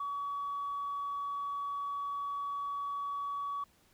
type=tone; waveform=sine; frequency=1133 Hz; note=C#6; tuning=37 cents sharp; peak=-33 dBFS; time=0-3.64 s; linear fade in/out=5 ms; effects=tanh soft clip ceiling -30 dBFS + pink hiss -67 dBFS RMS until 3.93 s